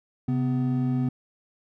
triangle tone pair together, 132.96 / 251 Hz, C3 / B3, +28 / +28 cents, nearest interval major seventh, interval 1100 cents, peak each -23 dBFS, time 0.28-1.09 s, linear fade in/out 5 ms, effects none

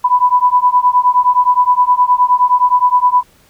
sine beating tone pair, 987.8 / 997.4 Hz, B5 / B5, 0 / +17 cents, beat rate 9.6 Hz, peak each -11 dBFS, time 0.04-3.23 s, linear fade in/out 10 ms, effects pink hiss -50 dBFS RMS until 3.49 s

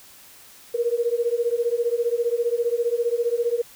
sine beating tone pair, 466.1 / 481.1 Hz, A#4 / B4, 0 / -45 cents, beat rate 15 Hz, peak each -23 dBFS, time 0.74-3.62 s, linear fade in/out 10 ms, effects white hiss -48 dBFS RMS until 3.75 s

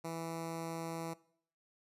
10% pulse tone with notch filter, 164.81 Hz, E3, in tune, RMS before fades -41 dBFS, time 0.04-1.14 s, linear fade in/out 10 ms, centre 3100 Hz, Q 1.3, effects noise-tail reverb RT60 0.6 s tail -21 dB re dry + resampled to 32000 Hz

